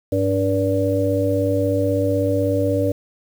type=harmonic tone with a mistuned harmonic; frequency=96.2 Hz; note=G2; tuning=32 cents flat; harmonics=1 / 3 / 5 / 6; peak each=-22 / -22 / -22 / -22 dBFS; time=0.12-2.92 s; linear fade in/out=5 ms; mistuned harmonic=1; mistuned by=+90 cents; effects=7-bit